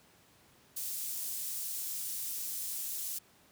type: high-pass noise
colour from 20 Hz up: pink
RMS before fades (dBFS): -38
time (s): 0.76-3.19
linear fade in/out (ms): 10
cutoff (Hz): 8800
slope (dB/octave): 12
effects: pink hiss -63 dBFS RMS until 3.51 s + high-pass 80 Hz 12 dB/octave